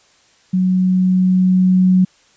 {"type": "tone with level ramp", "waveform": "sine", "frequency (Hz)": 184.8, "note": "F#3", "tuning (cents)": -2, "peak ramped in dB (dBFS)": [-12, -8], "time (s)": [0.53, 2.05], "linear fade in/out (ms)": 10, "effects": ["white hiss -53 dBFS RMS until 2.36 s", "resampled to 16000 Hz"]}